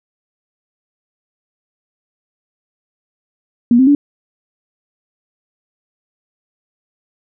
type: tone with pitch steps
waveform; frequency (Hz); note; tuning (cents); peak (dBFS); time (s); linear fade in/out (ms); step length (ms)
sine; 238.7 / 261.8 / 287.2; A#3 / C4 / D4; +41 / +1 / -39; -6; 3.71-3.95; 2; 80
effects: none